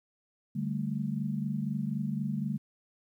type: chord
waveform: sine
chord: D suspended fourth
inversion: none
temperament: equal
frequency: 146.83 / 196 / 220 Hz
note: D3 / G3 / A3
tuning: 0 / 0 / 0 cents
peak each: -34 dBFS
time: 0.55-2.58 s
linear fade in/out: 10 ms
effects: 11-bit